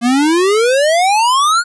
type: exponential sweep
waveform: square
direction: up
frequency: 230.7 to 1468 Hz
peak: -10 dBFS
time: 0.01-1.64 s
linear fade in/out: 50 ms
effects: resampled to 24000 Hz